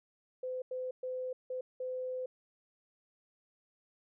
sine tone bursts at uneven times, 510 Hz, C5, 44 cents flat, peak -35 dBFS, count 5, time 0.43-0.62 / 0.71-0.91 / 1.03-1.33 / 1.5-1.61 / 1.8-2.26 s, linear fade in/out 5 ms, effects none

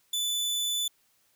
sawtooth tone, 3491 Hz, A7, 14 cents flat, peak -24 dBFS, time 0.13-0.88 s, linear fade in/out 5 ms, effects white hiss -68 dBFS RMS until 1.35 s

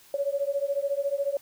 sine beating tone pair, 554.4 / 568.4 Hz, C#5 / C#5, 0 / +43 cents, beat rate 14 Hz, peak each -28 dBFS, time 0.14-1.37 s, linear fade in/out 2 ms, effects white hiss -55 dBFS RMS until 1.41 s

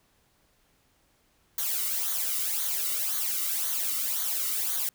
blue noise with flanger, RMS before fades -29 dBFS, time 1.58-4.89 s, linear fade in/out 2 ms, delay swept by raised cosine 0.38 to 1.22 ms, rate 1.9 Hz, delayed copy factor -0.7, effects pink hiss -67 dBFS RMS until 4.94 s

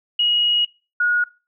sine tone pair in turn, 2894 / 1447 Hz, F#7 / F#6, -39 / -39 cents, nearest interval octave, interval 1200 cents, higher first, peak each -15 dBFS, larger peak neither, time 0.19-0.65 / 1-1.24 s, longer first, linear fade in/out 5 ms, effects noise-tail reverb RT60 0.3 s tail -21 dB re dry

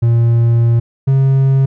triangle tone pair in turn, 116.9 / 134.95 Hz, A#2 / C#3, +5 / -46 cents, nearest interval major second, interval 249 cents, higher second, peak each -6 dBFS, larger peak neither, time 0.02-0.8 / 1.07-1.66 s, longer first, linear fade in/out 10 ms, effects none

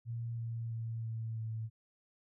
sine tone with pitch steps, 116.54 / 115.2 / 113.88 / 112.57 / 111.28 Hz, A#2 / A#2 / A#2 / A2 / A2, 0 / -20 / -40 / +40 / +20 cents, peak -36 dBFS, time 0.05-1.7 s, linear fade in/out 50 ms, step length 330 ms, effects none

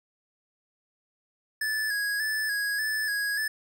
square tone with vibrato, 1700 Hz, G#6, 40 cents sharp, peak -27 dBFS, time 1.61-3.48 s, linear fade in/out 5 ms, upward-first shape square, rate 1.7 Hz, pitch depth 44 cents each way, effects none

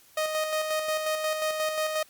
sawtooth tone with tremolo, 622.3 Hz, D#5, in tune, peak -21 dBFS, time 0.17-2.03 s, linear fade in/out 5 ms, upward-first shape square, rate 5.6 Hz, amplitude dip 40%, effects white hiss -57 dBFS RMS until 2.09 s + Opus 48 kbps

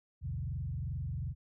sine tone with frequency modulation, 105.4 Hz, G#2, 26 cents sharp, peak -34 dBFS, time 0.21-1.35 s, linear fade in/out 50 ms, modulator 22.6 Hz, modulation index 1.9, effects none

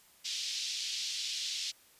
white band-pass noise, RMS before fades -37 dBFS, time 0.24-1.72 s, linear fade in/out 20 ms, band 3000 to 5500 Hz, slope 24 dB/octave, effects white hiss -62 dBFS RMS until 1.99 s + resampled to 32000 Hz

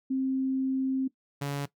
sine / sawtooth tone pair in turn, 264.3 / 141.84 Hz, C4 / C#3, +18 / +40 cents, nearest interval major seventh, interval 1078 cents, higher first, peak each -25 / -26 dBFS, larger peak first, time 0.1-1.08 / 1.41-1.66 s, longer first, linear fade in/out 10 ms, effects noise-tail reverb RT60 0.1 s tail -17 dB re dry

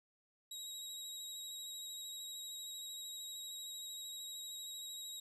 25% pulse tone with vibrato, 3831 Hz, A#7, 47 cents sharp, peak -40 dBFS, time 0.51-5.2 s, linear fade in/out 5 ms, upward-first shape sine, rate 13 Hz, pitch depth 19 cents each way, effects 13-bit

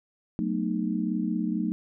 sine chord, B dominant seventh, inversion second, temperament just, 185.21 / 222.2 / 246.9 / 308.7 Hz, F#3 / A3 / B3 / D#4, +2 / +17 / 0 / -14 cents, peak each -30 / -29 / -34 / -31 dBFS, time 0.39-1.72 s, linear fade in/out 0 ms, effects none

